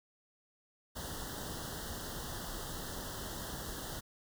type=band-stop noise; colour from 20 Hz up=pink; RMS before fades=-42 dBFS; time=0.95-4.01 s; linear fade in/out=20 ms; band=1900 to 2900 Hz; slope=96 dB/octave; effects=none